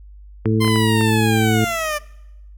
harmonic tone, 110 Hz, A2, in tune, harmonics 1 / 2 / 3 / 4, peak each -17 / -20 / -22 / -23 dBFS, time 0.45-1.65 s, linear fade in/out 10 ms
clicks, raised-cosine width 0.5 ms, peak -14 dBFS, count 5, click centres 0.457 / 0.647 / 0.679 / 0.759 / 1.01 s
15% pulse linear sweep, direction down, 1046.5 to 587 Hz, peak -14 dBFS, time 0.6-1.99 s, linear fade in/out 20 ms
effects noise-tail reverb RT60 0.9 s tail -23 dB re dry + added 50 Hz sine -38 dBFS peak until 2.57 s

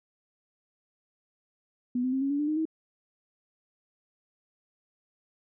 sine tone with pitch steps, 246.9 / 256.1 / 265.5 / 275.4 / 285.6 / 296.2 / 307.1 / 318.5 Hz, B3 / C4 / C4 / C#4 / D4 / D4 / D#4 / D#4, 0 / -37 / +25 / -11 / -48 / +15 / -23 / +41 cents, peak -25 dBFS, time 1.95-2.654 s, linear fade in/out 5 ms, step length 88 ms, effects none

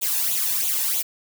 blue noise with flanger, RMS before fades -23 dBFS, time 0.01-1.03 s, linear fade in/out 20 ms, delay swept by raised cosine 0.28 to 1.16 ms, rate 3.1 Hz, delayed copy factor +0.7, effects none

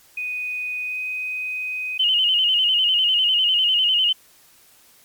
sine tone with pitch glide, 2489 to 2506 Hz, D#7 to D#7, 0 to +12 cents, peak -24 dBFS, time 0.17-1.98 s, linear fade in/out 5 ms, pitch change +12 cents, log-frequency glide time 0.83-0.99 s
sine tone with vibrato, 2960 Hz, F#7, in tune, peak -15 dBFS, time 1.99-4.13 s, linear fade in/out 10 ms, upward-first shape square, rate 10 Hz, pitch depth 58 cents each way
effects white hiss -53 dBFS RMS until 5.04 s + MP3 96 kbps

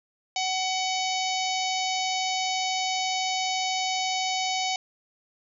harmonic tone, 751 Hz, F#5, 26 cents sharp, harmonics 1 / 3 / 4 / 5 / 6 / 7 / 8 / 9, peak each -28 / -33 / -34 / -35 / -36 / -36 / -37 / -38 dBFS, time 0.36-4.76 s, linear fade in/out 2 ms, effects none

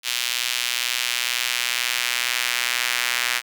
sawtooth tone with high-pass filter sweep, 122.1 Hz, B2, 19 cents flat, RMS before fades -24 dBFS, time 0.03-3.42 s, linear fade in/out 50 ms, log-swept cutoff 3000 to 2000 Hz, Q 1.4, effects none

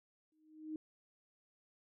sine tone with exponential growth, 311.1 Hz, D#4, in tune, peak -37 dBFS, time 0.32-0.76 s, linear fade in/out 2 ms, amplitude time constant 94 ms, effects none

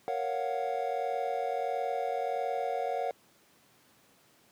triangle chord, Gb major seventh, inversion first, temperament equal, 466.2 / 554.4 / 698.5 / 740 Hz, Bb4 / Db5 / F5 / Gb5, 0 / 0 / 0 / 0 cents, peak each -34 / -34 / -34 / -32 dBFS, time 0.08-3.11 s, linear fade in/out 0 ms, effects pink hiss -63 dBFS RMS until 4.51 s + high-pass 150 Hz 12 dB/octave

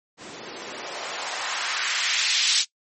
blue noise with band-pass filter sweep, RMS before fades -26 dBFS, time 0.17-2.65 s, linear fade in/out 50 ms, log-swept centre 210 to 4000 Hz, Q 1.2, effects noise-tail reverb RT60 0.1 s tail -18 dB re dry + MP3 32 kbps

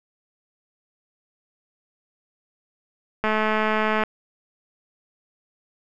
click train, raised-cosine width 0.5 ms, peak -8 dBFS, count 173, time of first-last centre 3.24-4.036 s, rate 216 Hz, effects none

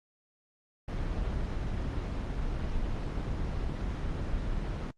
brown noise, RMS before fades -32 dBFS, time 0.88-4.91 s, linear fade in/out 5 ms, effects low-pass 5000 Hz 12 dB/octave + Opus 24 kbps

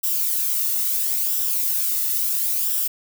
violet noise with flanger, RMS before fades -22 dBFS, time 0.03-2.88 s, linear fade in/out 10 ms, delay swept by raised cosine 0.45 to 1.28 ms, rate 0.74 Hz, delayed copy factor -0.5, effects none

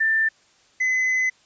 sine / triangle tone pair in turn, 1781 / 2028 Hz, A6 / B6, +21 / +45 cents, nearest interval major second, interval 224 cents, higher second, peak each -17 dBFS, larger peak neither, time 0-0.29 / 0.8-1.3 s, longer second, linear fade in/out 10 ms, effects white hiss -58 dBFS RMS until 1.45 s + resampled to 16000 Hz

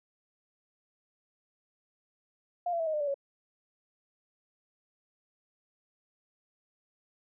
sine tone with pitch steps, 705 / 677.8 / 651.7 / 626.6 / 602.5 / 579.3 / 557 Hz, F5 / E5 / E5 / D#5 / D5 / D5 / C#5, +16 / +48 / -20 / +12 / +44 / -24 / +8 cents, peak -28 dBFS, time 2.66-3.143 s, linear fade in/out 5 ms, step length 69 ms, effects none

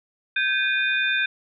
sine tone cluster, 1554 / 1683 / 2461 / 3599 Hz, G6 / G#6 / D#7 / A7, -16 / +23 / -20 / +38 cents, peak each -23 / -30 / -24 / -29 dBFS, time 0.36-1.26 s, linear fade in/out 5 ms, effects none

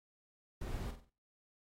brown noise with echo, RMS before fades -40 dBFS, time 0.61-0.91 s, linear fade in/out 5 ms, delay 47 ms, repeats 4, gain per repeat -8 dB, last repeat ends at 1.098 s, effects noise-tail reverb RT60 0.4 s tail -24 dB re dry + AAC 48 kbps

